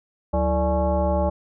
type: tone with frequency modulation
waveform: sine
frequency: 329.6 Hz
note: E4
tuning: in tune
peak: -18 dBFS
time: 0.33-1.3 s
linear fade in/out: 10 ms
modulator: 257 Hz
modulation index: 2
effects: none